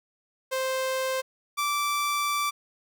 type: tone pair in turn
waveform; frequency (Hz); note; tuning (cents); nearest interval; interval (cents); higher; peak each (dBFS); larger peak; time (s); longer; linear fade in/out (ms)
sawtooth; 523.3 / 1166; C5 / D6; 0 / -13; octave + major second; 1387; second; -22 / -21; second; 0.51-1.22 / 1.57-2.51; second; 20
effects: none